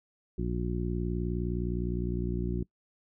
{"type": "harmonic tone", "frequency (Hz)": 59.7, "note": "A#1", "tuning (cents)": 42, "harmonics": [1, 2, 3, 4, 5, 6], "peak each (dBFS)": [-33, -36, -34, -40, -40, -37], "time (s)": [0.38, 2.63], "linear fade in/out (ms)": 5, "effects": ["noise-tail reverb RT60 0.1 s tail -23 dB re dry"]}